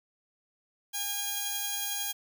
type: tone pair together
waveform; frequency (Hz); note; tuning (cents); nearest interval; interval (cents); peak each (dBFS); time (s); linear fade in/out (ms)
5% pulse; 813 / 3263; G#5 / G#7; -37 / -31; 2 octaves; 2406; -24; 0.93-2.13; 20
effects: none